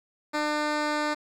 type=tone; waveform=10% pulse; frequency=300.1 Hz; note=D4; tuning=38 cents sharp; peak=-17 dBFS; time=0.33-1.15 s; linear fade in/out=20 ms; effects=low-pass 6000 Hz 12 dB/octave + 9-bit